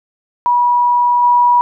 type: tone with level steps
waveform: sine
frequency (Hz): 970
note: B5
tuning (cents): -31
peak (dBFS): -9 / -7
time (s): 0.46-1.61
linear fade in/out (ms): 0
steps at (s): 1.22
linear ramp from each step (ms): 20
effects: none